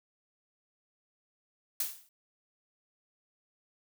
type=noise with exponential decay; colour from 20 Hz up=blue; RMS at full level=-29 dBFS; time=1.8-2.09 s; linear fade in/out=2 ms; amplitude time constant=63 ms; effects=none